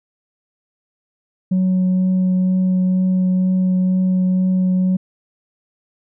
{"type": "tone with vibrato", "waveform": "sine", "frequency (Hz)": 185, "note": "F#3", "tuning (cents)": 0, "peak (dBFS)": -11, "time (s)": [1.51, 4.97], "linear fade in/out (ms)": 10, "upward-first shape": "triangle", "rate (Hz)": 2.1, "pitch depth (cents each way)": 10, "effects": ["tanh soft clip ceiling -12 dBFS"]}